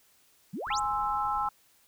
sine exponential sweep, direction up, 155.56 to 8730 Hz, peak -33 dBFS, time 0.53-0.8 s, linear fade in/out 10 ms
brown noise, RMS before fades -49 dBFS, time 0.67-1.49 s, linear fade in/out 0 ms
sine chord, Ab augmented, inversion none, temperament equal, 830.6 / 1046.5 / 1318.5 Hz, Ab5 / C6 / E6, 0 / 0 / 0 cents, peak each -30 / -33 / -31 dBFS, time 0.7-1.49 s, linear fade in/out 5 ms
effects white hiss -64 dBFS RMS until 1.87 s

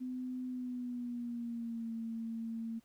sine tone with pitch glide, 253.6 to 227.2 Hz, B3 to A#3, +46 to -44 cents, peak -37 dBFS, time 0-2.8 s, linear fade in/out 20 ms, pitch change -190 cents, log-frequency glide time 0.46-1.92 s, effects pink hiss -71 dBFS RMS until 2.84 s

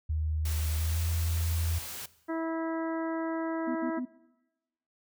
sine tone with pitch glide, 77.78 to 82.88 Hz, D#2 to E2, 0 to +10 cents, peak -27 dBFS, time 0.09-1.79 s, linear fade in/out 10 ms, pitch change +110 cents, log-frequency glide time 0.74-1 s
white noise, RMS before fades -40 dBFS, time 0.45-2.06 s, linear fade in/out 5 ms
harmonic tone, 325.9 Hz, E4, 20 cents flat, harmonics 1 / 2 / 3 / 4 / 5 / 6, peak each -31 / -37 / -41 / -43 / -45 / -47 dBFS, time 2.28-4 s, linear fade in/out 20 ms
sine tone bursts, 251.5 Hz, B3, 32 cents sharp, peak -31 dBFS, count 3, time 3.67-4.054 s, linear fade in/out 10 ms, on 84 ms, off 66 ms
effects noise-tail reverb RT60 1.0 s tail -19 dB re dry

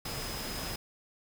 sine tone in noise, 5060 Hz, D#8, 28 cents sharp, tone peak -43 dBFS, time 0.05-0.76 s, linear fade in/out 5 ms, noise pink, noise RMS -38 dBFS, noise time 0.05-0.76 s, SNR -8 dB, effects none

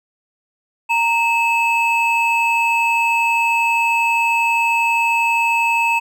triangle tone pair together, 927.5 / 2600 Hz, A#5 / E7, -9 / -24 cents, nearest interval octave + tritone, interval 1785 cents, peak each -15 dBFS, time 0.89-6 s, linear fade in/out 20 ms, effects none

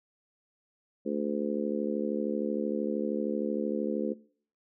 harmonic tone, 73 Hz, D2, 10 cents flat, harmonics 3 / 4 / 5 / 6 / 7, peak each -33 / -34 / -35 / -36 / -36 dBFS, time 1.05-4.14 s, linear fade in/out 20 ms, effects noise-tail reverb RT60 0.5 s tail -21 dB re dry

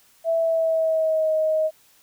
sine tone with pitch glide, 659.3 to 627.7 Hz, E5 to D#5, 0 to +15 cents, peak -18 dBFS, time 0.24-1.71 s, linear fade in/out 50 ms, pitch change -85 cents, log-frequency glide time 0.38-1.33 s, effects white hiss -57 dBFS RMS until 2.02 s

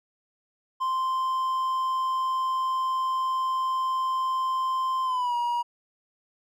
triangle tone with pitch glide, 1043 to 956.4 Hz, C6 to A#5, -6 to +44 cents, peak -22 dBFS, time 0.8-5.63 s, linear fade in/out 20 ms, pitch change -150 cents, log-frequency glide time 5.04-5.35 s, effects none

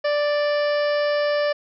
harmonic tone, 587.3 Hz, D5, in tune, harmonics 1 / 2 / 3 / 4 / 5 / 6 / 7 / 8 / 9, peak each -19 / -31 / -29 / -37 / -37 / -45 / -44 / -38 / -39 dBFS, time 0.04-1.53 s, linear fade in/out 10 ms, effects none

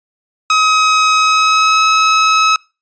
sawtooth tone with pitch glide, 1270 to 1286.2 Hz, D#6 to E6, +35 to -43 cents, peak -5 dBFS, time 0.5-2.56 s, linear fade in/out 2 ms, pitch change +22 cents, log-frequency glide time 1.13-1.85 s, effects noise-tail reverb RT60 0.3 s tail -25 dB re dry + resampled to 16000 Hz

